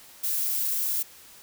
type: noise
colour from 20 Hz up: violet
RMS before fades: -27 dBFS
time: 0.23-1.03 s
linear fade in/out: 10 ms
effects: white hiss -50 dBFS RMS until 1.42 s